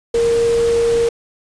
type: tone in noise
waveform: sine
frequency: 466.2 Hz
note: A#4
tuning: in tune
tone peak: -12 dBFS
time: 0.14-1.09 s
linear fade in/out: 5 ms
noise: pink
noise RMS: -28 dBFS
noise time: 0.14-1.09 s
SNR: +13 dB
effects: resampled to 22050 Hz